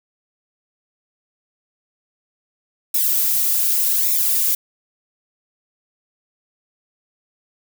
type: noise with flanger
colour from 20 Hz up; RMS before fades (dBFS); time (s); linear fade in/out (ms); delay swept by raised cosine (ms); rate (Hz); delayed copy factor
violet; -18; 2.94-4.55; 5; 0.65 to 3.65; 0.86; -0.95
effects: none